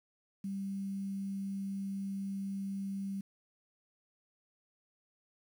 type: tone with quantisation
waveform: sine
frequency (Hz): 196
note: G3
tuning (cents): 0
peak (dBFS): -35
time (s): 0.44-3.21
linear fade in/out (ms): 5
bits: 10
effects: none